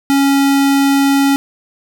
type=tone; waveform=square; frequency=277.1 Hz; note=C#4; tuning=1 cent flat; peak=-10 dBFS; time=0.1-1.36 s; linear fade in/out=0 ms; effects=none